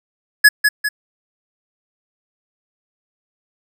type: tone with echo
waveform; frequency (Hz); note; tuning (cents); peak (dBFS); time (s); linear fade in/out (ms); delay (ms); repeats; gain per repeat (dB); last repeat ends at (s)
square; 1693; G#6; +33; -5; 0.44-0.49; 10; 200; 2; -6; 0.89
effects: none